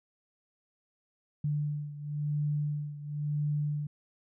sine beating tone pair, 147.6 / 148.57 Hz, D3 / D3, +9 / +20 cents, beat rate 0.97 Hz, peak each -31 / -35 dBFS, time 1.44-3.87 s, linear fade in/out 5 ms, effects none

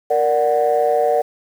sine chord, Bb augmented, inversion none, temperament equal, 466.2 / 587.3 / 740 Hz, Bb4 / D5 / F#5, 0 / 0 / 0 cents, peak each -17 dBFS, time 0.1-1.22 s, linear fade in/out 10 ms, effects tanh soft clip ceiling -7 dBFS + 7-bit

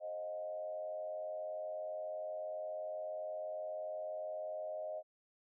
sine tone with frequency modulation, 622.3 Hz, D#5, in tune, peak -39 dBFS, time 0-5.03 s, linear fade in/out 50 ms, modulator 93.9 Hz, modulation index 0.64, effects none

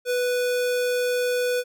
square tone, 493.9 Hz, B4, in tune, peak -22 dBFS, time 0.05-1.64 s, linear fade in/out 50 ms, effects none

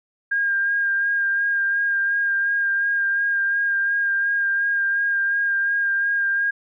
sine tone with vibrato, 1611 Hz, G6, 47 cents sharp, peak -18 dBFS, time 0.31-6.51 s, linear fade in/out 10 ms, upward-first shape sine, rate 2.8 Hz, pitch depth 19 cents each way, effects none

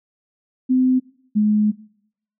sine tone pair in turn, 256.5 / 211.2 Hz, C4 / G#3, -34 / +29 cents, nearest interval minor third, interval 337 cents, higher first, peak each -13 dBFS, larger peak neither, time 0.69-1 / 1.35-1.72 s, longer second, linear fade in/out 20 ms, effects noise-tail reverb RT60 0.7 s tail -21 dB re dry

